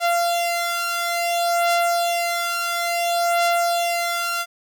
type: beating tone pair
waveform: sawtooth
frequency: 689 / 689.58 Hz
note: F5 / F5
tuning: -24 / -22 cents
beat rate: 0.58 Hz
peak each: -17 / -20 dBFS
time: 0-4.46 s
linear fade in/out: 50 ms
effects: none